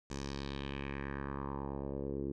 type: tone with low-pass filter sweep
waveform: 10% pulse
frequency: 69.2 Hz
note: C#2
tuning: 2 cents flat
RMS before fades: -40 dBFS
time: 0.1-2.32 s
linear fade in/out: 5 ms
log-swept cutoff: 6800 to 350 Hz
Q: 2.7
effects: none